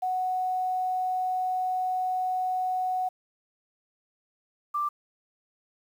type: tone pair in turn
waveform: sine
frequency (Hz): 740 / 1179.1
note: F#5 / D6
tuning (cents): 0 / +7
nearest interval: minor sixth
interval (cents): 807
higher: second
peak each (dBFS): -25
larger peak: neither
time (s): 0.02-3.09 / 4.74-4.89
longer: first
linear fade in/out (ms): 10
effects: 9-bit